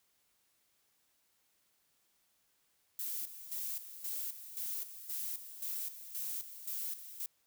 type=noise with tremolo; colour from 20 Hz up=violet; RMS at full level=-39 dBFS; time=2.99-7.26 s; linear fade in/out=2 ms; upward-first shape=square; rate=1.9 Hz; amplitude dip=70%; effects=white hiss -75 dBFS RMS until 7.46 s